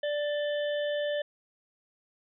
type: harmonic tone with a mistuned harmonic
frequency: 587.3 Hz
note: D5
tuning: in tune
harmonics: 1 / 3 / 5 / 6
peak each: -28 / -38 / -42 / -44 dBFS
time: 0.03-1.22 s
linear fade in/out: 5 ms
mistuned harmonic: 5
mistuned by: +59 cents
effects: none